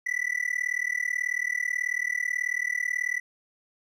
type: tone with amplitude modulation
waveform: triangle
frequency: 1975.5 Hz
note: B6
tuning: in tune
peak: -20 dBFS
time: 0.06-3.2 s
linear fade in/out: 10 ms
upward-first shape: sine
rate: 38.3 Hz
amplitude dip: 100%
effects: none